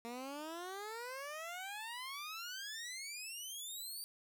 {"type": "exponential sweep", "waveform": "15% pulse", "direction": "up", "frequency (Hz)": [230, 4699], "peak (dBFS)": -37, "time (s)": [0.05, 4.04], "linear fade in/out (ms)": 0, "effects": []}